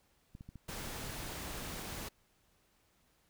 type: clicks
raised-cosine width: 5 ms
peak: -36 dBFS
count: 10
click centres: 0.351 / 0.409 / 0.49 / 0.557 / 0.874 / 1.042 / 1.097 / 1.233 / 1.544 / 1.624 s
type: noise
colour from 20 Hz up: pink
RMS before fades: -43 dBFS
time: 0.68-2.09 s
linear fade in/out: 10 ms
effects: pink hiss -72 dBFS RMS until 3.29 s